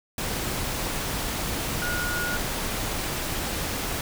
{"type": "tone in noise", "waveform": "sine", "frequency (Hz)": 1439, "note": "F#6", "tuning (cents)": -49, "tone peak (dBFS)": -28, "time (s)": [1.82, 2.37], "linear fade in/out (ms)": 2, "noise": "pink", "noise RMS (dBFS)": -29, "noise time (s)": [0.18, 4.01], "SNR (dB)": -2, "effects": []}